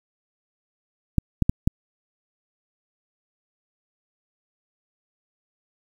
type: clicks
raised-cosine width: 5 ms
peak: -5 dBFS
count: 4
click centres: 1.183 / 1.423 / 1.495 / 1.675 s
effects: 7-bit